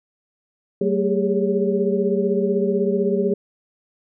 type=tone cluster; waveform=sine; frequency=191.2 / 224.2 / 401.2 / 417.1 / 558 Hz; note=G3 / A3 / G4 / G#4 / C#5; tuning=-43 / +33 / +40 / +7 / +11 cents; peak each=-23 / -26 / -20 / -26 / -28 dBFS; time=0.81-3.34 s; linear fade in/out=5 ms; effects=none